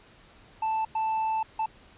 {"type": "tone bursts at uneven times", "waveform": "triangle", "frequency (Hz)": 881, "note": "A5", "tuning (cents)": 2, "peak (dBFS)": -23, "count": 3, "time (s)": [[0.62, 0.85], [0.95, 1.43], [1.59, 1.66]], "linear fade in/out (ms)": 5, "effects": ["pink hiss -55 dBFS RMS until 1.97 s", "resampled to 8000 Hz"]}